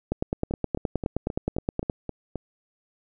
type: two click trains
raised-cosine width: 2 ms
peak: -17 / -11 dBFS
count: 8 / 18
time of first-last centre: 0.51-2.357 / 0.12-1.898 s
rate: 3.79 / 9.56 Hz
effects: none